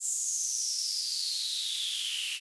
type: noise with high-pass filter sweep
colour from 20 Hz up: white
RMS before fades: -32 dBFS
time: 0-2.4 s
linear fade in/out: 50 ms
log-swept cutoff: 7500 to 2700 Hz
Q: 8.7
effects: resampled to 24000 Hz